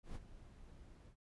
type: noise with ADSR envelope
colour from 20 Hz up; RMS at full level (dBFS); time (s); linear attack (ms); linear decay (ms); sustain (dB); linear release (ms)
brown; -44; 0.03-1.16; 120; 39; -13; 79
effects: resampled to 24000 Hz